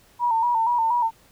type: tone with vibrato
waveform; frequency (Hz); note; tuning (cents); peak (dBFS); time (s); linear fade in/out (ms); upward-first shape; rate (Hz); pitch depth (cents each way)
sine; 932.3; A#5; 0; -18; 0.19-1.11; 50; square; 4.2; 58
effects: pink hiss -56 dBFS RMS until 1.31 s